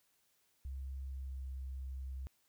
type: tone with pitch glide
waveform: sine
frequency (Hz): 66.8 to 65.84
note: C2 to C2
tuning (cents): +36 to +11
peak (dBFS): -40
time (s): 0.65-2.27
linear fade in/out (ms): 0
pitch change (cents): -25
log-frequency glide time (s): 1.04-1.45
effects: white hiss -75 dBFS RMS until 2.48 s